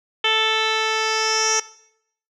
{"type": "tone with low-pass filter sweep", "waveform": "10% pulse", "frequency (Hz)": 440, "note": "A4", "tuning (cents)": 0, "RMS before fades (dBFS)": -20, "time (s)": [0.24, 1.6], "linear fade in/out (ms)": 5, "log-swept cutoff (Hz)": [3300, 5900], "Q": 8.4, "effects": ["noise-tail reverb RT60 0.7 s tail -19 dB re dry"]}